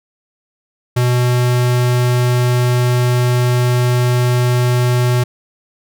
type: tone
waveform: square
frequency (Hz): 123.47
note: B2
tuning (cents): 0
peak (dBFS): -12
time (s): 0.96-5.24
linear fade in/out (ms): 10
effects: none